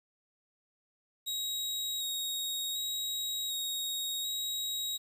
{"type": "tone with vibrato", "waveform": "sawtooth", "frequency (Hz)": 3788, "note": "A#7", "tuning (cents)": 27, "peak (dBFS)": -30, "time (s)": [1.26, 4.98], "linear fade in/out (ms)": 20, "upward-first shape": "square", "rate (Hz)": 0.67, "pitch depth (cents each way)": 11, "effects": ["10-bit"]}